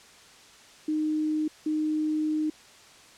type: tone bursts at uneven times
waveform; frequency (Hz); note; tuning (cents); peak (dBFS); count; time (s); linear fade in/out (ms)
sine; 308.1; D#4; -17; -24; 2; 0.88-1.48 / 1.66-2.5; 5
effects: white hiss -52 dBFS RMS until 3.17 s + low-pass 7000 Hz 12 dB/octave